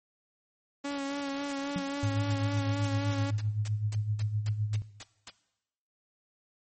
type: tone with vibrato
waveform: sawtooth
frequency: 280 Hz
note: C#4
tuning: 18 cents sharp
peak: -28 dBFS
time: 0.84-3.31 s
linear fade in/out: 10 ms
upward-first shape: sine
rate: 3.7 Hz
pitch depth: 27 cents each way
type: noise bursts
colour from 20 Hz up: white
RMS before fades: -41 dBFS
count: 15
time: 1.49-5.3 s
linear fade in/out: 2 ms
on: 30 ms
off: 240 ms
type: tone with exponential decay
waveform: sine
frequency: 181.9 Hz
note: F#3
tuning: 29 cents flat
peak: -27 dBFS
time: 1.76-1.94 s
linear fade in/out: 0 ms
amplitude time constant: 39 ms
type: tone with tremolo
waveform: sine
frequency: 105.9 Hz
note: G#2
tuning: 34 cents sharp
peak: -25 dBFS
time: 2.03-4.82 s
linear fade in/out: 0 ms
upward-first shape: sine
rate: 7.8 Hz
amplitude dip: 60%
effects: noise-tail reverb RT60 0.9 s tail -18 dB re dry + MP3 32 kbps